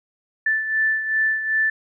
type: beating tone pair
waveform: sine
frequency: 1759 / 1761.6 Hz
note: A6 / A6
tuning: -1 / +2 cents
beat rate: 2.6 Hz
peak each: -19 / -26 dBFS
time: 0.46-1.7 s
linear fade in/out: 5 ms
effects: none